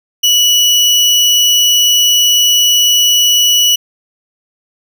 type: tone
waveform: 30% pulse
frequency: 2942 Hz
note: F#7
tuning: 11 cents flat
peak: -4 dBFS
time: 0.23-3.76 s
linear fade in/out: 10 ms
effects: none